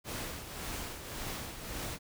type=noise with tremolo; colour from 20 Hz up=pink; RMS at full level=-38 dBFS; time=0.04-1.99 s; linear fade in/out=50 ms; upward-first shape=triangle; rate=1.8 Hz; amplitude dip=60%; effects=none